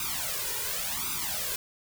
white noise with flanger, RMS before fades -32 dBFS, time 0-1.56 s, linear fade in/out 2 ms, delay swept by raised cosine 0.81 to 2.11 ms, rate 0.91 Hz, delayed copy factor +1, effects none

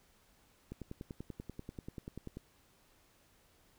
click train, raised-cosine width 3 ms, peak -30 dBFS, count 18, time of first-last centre 0.72-2.37 s, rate 10.3 Hz, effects pink hiss -68 dBFS RMS until 3.78 s

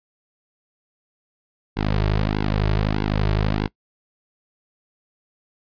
sawtooth tone with flanger, 51.91 Hz, G#1, in tune, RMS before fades -21 dBFS, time 1.76-3.68 s, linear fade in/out 20 ms, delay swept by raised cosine 1.6 to 4 ms, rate 1.6 Hz, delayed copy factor -0.9, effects noise-tail reverb RT60 0.1 s tail -22 dB re dry + resampled to 11025 Hz

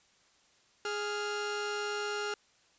sawtooth tone pair together, 415.3 / 1396.9 Hz, G#4 / F6, 0 / 0 cents, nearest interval octave + major sixth, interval 2100 cents, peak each -31 / -33 dBFS, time 0.85-2.34 s, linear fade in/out 2 ms, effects white hiss -66 dBFS RMS until 2.78 s + resampled to 16000 Hz

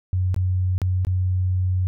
sine tone with dropouts, 92.1 Hz, F#2, 7 cents flat, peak -18 dBFS, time 0.13-1.87 s, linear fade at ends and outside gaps 0 ms, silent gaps 0.344-0.363 / 0.78-0.817 / 1.049-1.069 s, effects none

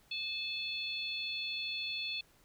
harmonic tone, 867 Hz, A5, 26 cents flat, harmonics 3 / 4 / 5, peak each -39 / -40 / -41 dBFS, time 0.11-2.21 s, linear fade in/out 5 ms, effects pink hiss -66 dBFS RMS until 2.44 s

